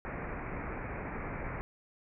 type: low-pass noise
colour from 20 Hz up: pink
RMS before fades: -39 dBFS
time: 0.05-1.61 s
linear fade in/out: 0 ms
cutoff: 2400 Hz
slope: 96 dB/octave
effects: none